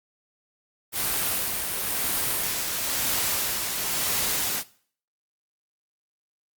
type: noise with tremolo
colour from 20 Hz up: white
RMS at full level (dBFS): -25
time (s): 0.92-4.64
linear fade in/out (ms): 50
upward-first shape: sine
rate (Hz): 0.99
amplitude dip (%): 35
effects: noise-tail reverb RT60 0.5 s tail -19 dB re dry + Opus 32 kbps